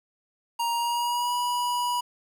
square tone with pitch glide, 938 to 975 Hz, A#5 to B5, +11 to -23 cents, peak -25 dBFS, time 0.59-2.01 s, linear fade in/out 10 ms, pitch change +66 cents, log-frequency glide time 0.73-1.35 s, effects 9-bit

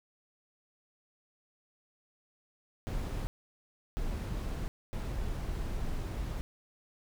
brown noise bursts at uneven times, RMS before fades -35 dBFS, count 3, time 2.87-3.27 / 3.97-4.68 / 4.93-6.41 s, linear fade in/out 0 ms, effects none

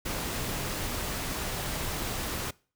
pink noise, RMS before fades -33 dBFS, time 0.05-2.51 s, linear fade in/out 10 ms, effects noise-tail reverb RT60 0.4 s tail -23 dB re dry

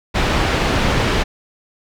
pink low-pass noise, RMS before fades -17 dBFS, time 0.14-1.24 s, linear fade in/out 20 ms, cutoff 3600 Hz, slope 12 dB/octave, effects none

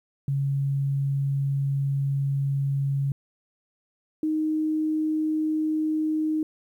sine tone pair in turn, 138.59 / 311.1 Hz, C#3 / D#4, 0 / 0 cents, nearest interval octave + major second, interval 1400 cents, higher second, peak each -22 dBFS, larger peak neither, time 0.28-3.12 / 4.23-6.43 s, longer first, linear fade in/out 2 ms, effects 10-bit

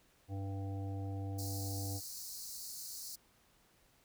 harmonic tone, 98 Hz, G2, in tune, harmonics 1 / 3 / 5 / 7 / 8, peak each -38 / -46 / -52 / -54 / -54 dBFS, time 0.28-2.01 s, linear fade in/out 50 ms
pink high-pass noise, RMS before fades -46 dBFS, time 1.38-3.16 s, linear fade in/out 10 ms, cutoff 4200 Hz, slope 96 dB/octave
effects pink hiss -69 dBFS RMS until 4.04 s

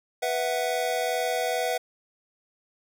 square chord, B suspended fourth, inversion none, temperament just, 493.9 / 658.5 / 740.8 Hz, B4 / E5 / F#5, 0 / -2 / +2 cents, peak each -30 dBFS, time 0.22-1.78 s, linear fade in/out 10 ms, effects none

